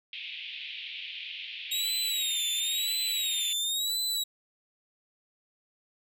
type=band-pass noise; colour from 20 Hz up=pink; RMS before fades=-40 dBFS; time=0.13-3.53 s; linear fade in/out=2 ms; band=2400 to 3600 Hz; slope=48 dB/octave
type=tone with vibrato; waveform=sawtooth; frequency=3768 Hz; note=A#7; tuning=18 cents sharp; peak=-25 dBFS; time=1.71-4.24 s; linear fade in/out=10 ms; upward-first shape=sine; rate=0.97 Hz; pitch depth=110 cents each way
effects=none